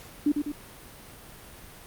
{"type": "tone with echo", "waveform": "sine", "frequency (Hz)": 293.7, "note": "D4", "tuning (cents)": 0, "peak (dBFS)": -19, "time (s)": [0.26, 0.32], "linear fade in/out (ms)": 5, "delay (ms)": 100, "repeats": 2, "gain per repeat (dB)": -5, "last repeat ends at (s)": 0.52, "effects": ["pink hiss -47 dBFS RMS until 1.86 s", "Opus 48 kbps"]}